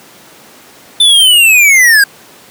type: linear sweep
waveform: square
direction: down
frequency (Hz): 3553 to 1583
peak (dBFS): -4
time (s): 1-2.04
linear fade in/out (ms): 5
effects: pink hiss -38 dBFS RMS until 2.5 s + high-pass 200 Hz 12 dB/octave